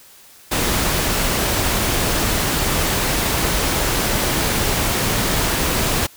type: noise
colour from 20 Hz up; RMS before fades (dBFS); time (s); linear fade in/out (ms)
pink; -19; 0.51-6.07; 10
effects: white hiss -46 dBFS RMS until 6.16 s